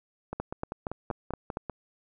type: two click trains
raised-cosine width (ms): 1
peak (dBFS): -17 / -20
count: 6 / 8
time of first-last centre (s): 0.4-1.571 / 0.33-1.697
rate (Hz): 4.27 / 5.12
effects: none